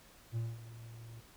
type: tone with ADSR envelope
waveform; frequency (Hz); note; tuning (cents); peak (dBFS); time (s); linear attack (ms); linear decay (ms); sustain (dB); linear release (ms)
triangle; 114.9; A#2; -25; -30; 0.32-1.21; 45; 210; -15; 18
effects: pink hiss -60 dBFS RMS until 1.36 s